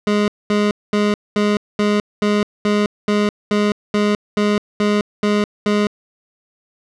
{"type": "tone bursts", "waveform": "25% pulse", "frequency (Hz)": 207.6, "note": "G#3", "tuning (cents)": 0, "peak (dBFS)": -10, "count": 14, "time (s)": [0.07, 5.87], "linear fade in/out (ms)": 2, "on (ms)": 210, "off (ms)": 220, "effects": ["low-pass 5000 Hz 12 dB/octave"]}